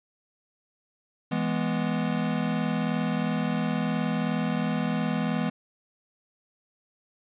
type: chord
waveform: square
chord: E major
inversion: none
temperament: equal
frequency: 164.81 / 207.7 / 246.9 Hz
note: E3 / G#3 / B3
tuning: 0 / 0 / 0 cents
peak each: -30 dBFS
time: 1.31-5.5 s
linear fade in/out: 10 ms
effects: resampled to 8000 Hz + 10-bit